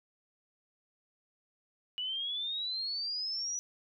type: exponential sweep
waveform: sine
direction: up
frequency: 2929 to 5920 Hz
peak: -33 dBFS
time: 1.98-3.59 s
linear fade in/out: 0 ms
effects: none